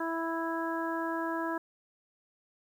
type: harmonic tone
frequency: 329.4 Hz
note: E4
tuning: 1 cent flat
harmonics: 1 / 2 / 3 / 4 / 5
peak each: -34 / -38 / -36 / -41 / -39 dBFS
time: 0-1.58 s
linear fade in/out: 5 ms
effects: 10-bit